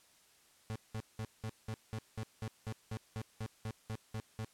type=tone bursts; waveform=35% pulse; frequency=110 Hz; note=A2; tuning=in tune; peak=-36 dBFS; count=16; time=0.7-4.446 s; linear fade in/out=0 ms; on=56 ms; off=190 ms; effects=white hiss -66 dBFS RMS until 4.53 s + low-pass 11000 Hz 12 dB/octave